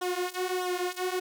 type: tone with flanger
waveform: sawtooth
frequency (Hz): 363.4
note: F#4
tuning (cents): -31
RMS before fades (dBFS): -31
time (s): 0.01-1.2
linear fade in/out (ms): 10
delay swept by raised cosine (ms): 0.42 to 5.52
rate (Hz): 1.6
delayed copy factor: -0.85
effects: none